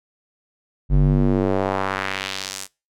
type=tone with band-pass filter sweep; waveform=square; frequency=48.15 Hz; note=G1; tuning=30 cents flat; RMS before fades=-20 dBFS; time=0.89-2.68 s; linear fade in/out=50 ms; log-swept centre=97 to 9000 Hz; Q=1.3; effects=noise-tail reverb RT60 0.3 s tail -26 dB re dry